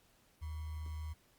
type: tone with sample-and-hold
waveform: sine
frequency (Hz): 77.78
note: D#2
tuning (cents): 0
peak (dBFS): -39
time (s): 0.41-1.14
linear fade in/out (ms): 20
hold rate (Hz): 1050
effects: pink hiss -69 dBFS RMS until 1.38 s + Opus 48 kbps